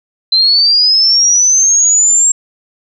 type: linear sweep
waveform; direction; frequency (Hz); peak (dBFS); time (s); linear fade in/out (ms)
sine; up; 4051 to 7530; -6; 0.32-2.32; 5
effects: none